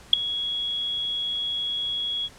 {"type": "tone with ADSR envelope", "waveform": "sine", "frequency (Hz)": 3337, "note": "G#7", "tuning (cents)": 8, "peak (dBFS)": -5, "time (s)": [0.13, 2.29], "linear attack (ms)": 4, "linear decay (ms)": 5, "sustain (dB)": -20, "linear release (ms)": 40, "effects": ["pink hiss -49 dBFS RMS until 2.38 s", "low-pass 9000 Hz 12 dB/octave"]}